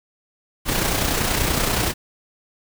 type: noise with amplitude modulation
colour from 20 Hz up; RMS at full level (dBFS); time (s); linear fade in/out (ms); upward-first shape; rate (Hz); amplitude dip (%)
pink; -19; 0.65-1.94; 50; sine; 30.5; 45
effects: none